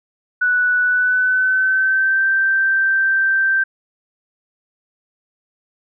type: tone with pitch glide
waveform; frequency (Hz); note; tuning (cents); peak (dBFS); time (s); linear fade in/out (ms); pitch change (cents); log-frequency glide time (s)
sine; 1480 to 1564.4; F#6 to G6; 0 to -4; -13; 0.41-3.64; 10; +96; 0.82-2.25
effects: none